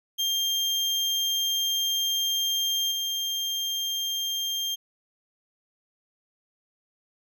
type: tone with level steps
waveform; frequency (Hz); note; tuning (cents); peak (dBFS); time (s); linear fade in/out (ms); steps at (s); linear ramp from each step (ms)
35% pulse; 3195; G7; +32; -22 / -25; 0.18-4.76; 20; 2.91; 10
effects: none